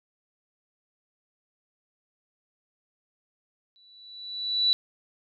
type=tone with exponential growth; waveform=sine; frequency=3951 Hz; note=B7; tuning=in tune; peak=-17 dBFS; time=3.76-4.73 s; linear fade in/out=0 ms; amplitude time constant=210 ms; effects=none